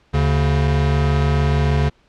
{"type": "tone pair together", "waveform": "square", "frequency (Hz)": [75, 141.77], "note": ["D2", "C#3"], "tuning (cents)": [37, 39], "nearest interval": "major seventh", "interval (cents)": 1102, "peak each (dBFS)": -18, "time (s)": [0.13, 1.9], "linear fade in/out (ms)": 20, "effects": ["pink hiss -57 dBFS RMS until 2.08 s", "low-pass 4000 Hz 12 dB/octave"]}